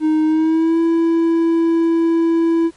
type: tone with pitch glide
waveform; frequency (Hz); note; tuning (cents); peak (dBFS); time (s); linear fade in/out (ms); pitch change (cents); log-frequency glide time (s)
triangle; 311.1 to 331.5; D#4 to E4; 0 to +10; -10; 0-2.71; 50; +110; 0.25-0.8
effects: pink hiss -51 dBFS RMS until 2.76 s + MP3 48 kbps